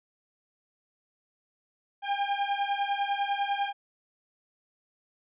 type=beating tone pair; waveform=40% pulse; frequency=798 / 808 Hz; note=G5 / G#5; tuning=+31 / -48 cents; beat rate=10 Hz; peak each=-29 dBFS; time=2.02-3.73 s; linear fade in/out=50 ms; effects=resampled to 8000 Hz